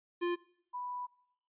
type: tone pair in turn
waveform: square / sine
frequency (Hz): 349.2 / 987.7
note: F4 / B5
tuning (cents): 0 / 0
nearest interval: octave + tritone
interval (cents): 1800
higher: second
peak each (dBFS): -31 / -37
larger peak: first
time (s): 0.21-0.36 / 0.73-1.07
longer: second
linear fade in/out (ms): 20
effects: noise-tail reverb RT60 0.7 s tail -21 dB re dry + resampled to 8000 Hz

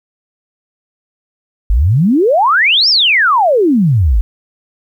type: exponential two-way sweep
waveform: sine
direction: up then down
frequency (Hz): 46.25 to 5580 to 46.25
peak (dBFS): -7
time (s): 1.7-4.21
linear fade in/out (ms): 0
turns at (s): 2.89
effects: 8-bit

